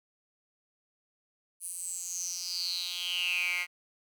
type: tone with high-pass filter sweep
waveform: 10% pulse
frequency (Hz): 177.8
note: F3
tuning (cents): +31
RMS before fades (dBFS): -34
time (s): 1.6-3.67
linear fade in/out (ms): 50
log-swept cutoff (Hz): 10000 to 2000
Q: 9.1
effects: none